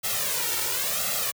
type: noise with flanger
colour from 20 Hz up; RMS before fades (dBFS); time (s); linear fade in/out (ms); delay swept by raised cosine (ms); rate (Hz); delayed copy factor
white; -27; 0.03-1.32; 20; 1.5 to 2.21; 0.94; +0.9
effects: high-pass 100 Hz 12 dB/octave